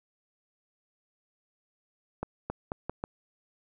accelerating click train, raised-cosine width 1 ms, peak -18 dBFS, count 5, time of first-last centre 2.23-3.039 s, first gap 270 ms, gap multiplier 0.81, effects none

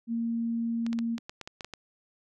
sine tone, 231.2 Hz, A#3, 14 cents flat, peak -27 dBFS, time 0.07-1.19 s, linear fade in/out 50 ms
clicks, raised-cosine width 0.2 ms, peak -22 dBFS, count 10, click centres 0.865 / 0.93 / 0.989 / 1.181 / 1.295 / 1.413 / 1.475 / 1.608 / 1.646 / 1.737 s
effects none

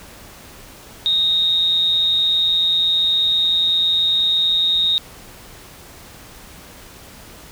sine tone with amplitude modulation, 3729 Hz, A#7, in tune, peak -12 dBFS, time 1.06-4.98 s, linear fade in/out 0 ms, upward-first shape sine, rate 170 Hz, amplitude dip 45%, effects pink hiss -41 dBFS RMS until 7.51 s

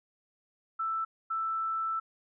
sine tone bursts at uneven times, 1324 Hz, E6, 7 cents sharp, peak -29 dBFS, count 2, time 0.79-1.05 / 1.3-2 s, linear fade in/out 10 ms, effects none

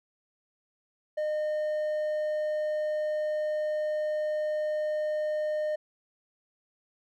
sine tone with hard clipping, 610 Hz, D#5, 34 cents flat, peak -28 dBFS, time 1.17-5.76 s, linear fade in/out 10 ms, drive 3 dB, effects none

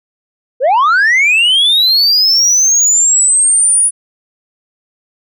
sine linear sweep, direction up, 463.8 to 9820 Hz, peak -4 dBFS, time 0.6-3.91 s, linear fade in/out 50 ms, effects tanh soft clip ceiling -6 dBFS

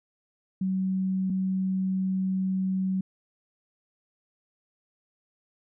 sine tone pair in turn, 188.8 / 188.8 Hz, F#3 / F#3, +35 / +35 cents, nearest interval unison, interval 0 cents, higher neither, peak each -24 dBFS, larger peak neither, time 0.61-1.3 / 1.3-3.01 s, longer second, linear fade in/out 5 ms, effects none

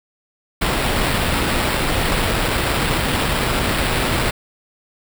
pink noise with sample-and-hold, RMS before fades -19 dBFS, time 0.61-4.31 s, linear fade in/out 10 ms, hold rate 6300 Hz, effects none

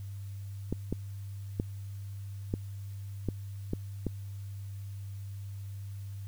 clicks, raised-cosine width 3 ms, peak -17 dBFS, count 7, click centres 0.726 / 0.926 / 1.599 / 2.539 / 3.287 / 3.734 / 4.067 s, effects added 99 Hz sine -38 dBFS peak until 6.27 s + white hiss -61 dBFS RMS until 6.27 s

